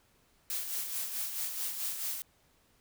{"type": "noise with tremolo", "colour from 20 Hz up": "blue", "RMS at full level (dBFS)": -34, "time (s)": [0.5, 2.22], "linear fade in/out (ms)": 0, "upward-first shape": "sine", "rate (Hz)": 4.6, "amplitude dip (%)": 50, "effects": ["pink hiss -68 dBFS RMS until 2.8 s"]}